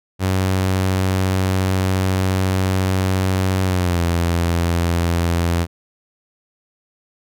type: tone with pitch glide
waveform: sawtooth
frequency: 94.2 to 85.39 Hz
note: F#2 to F2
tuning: +32 to -38 cents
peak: -12 dBFS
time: 0.19-5.67 s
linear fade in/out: 50 ms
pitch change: -170 cents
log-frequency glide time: 3.64-4.02 s
effects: none